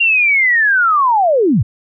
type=linear sweep; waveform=sine; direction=down; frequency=2794 to 82.41 Hz; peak=-9 dBFS; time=0-1.63 s; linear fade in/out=10 ms; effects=none